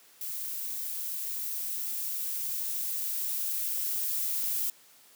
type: noise with level ramp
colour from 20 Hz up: violet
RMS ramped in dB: -36 to -30 dBFS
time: 0.21-4.7 s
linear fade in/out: 2 ms
effects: white hiss -58 dBFS RMS until 5.15 s + high-pass 150 Hz 12 dB/octave